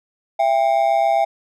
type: ring-modulated tone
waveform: triangle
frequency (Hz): 732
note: F#5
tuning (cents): -19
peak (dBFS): -9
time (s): 0.39-1.25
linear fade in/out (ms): 10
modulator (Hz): 63.7
effects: none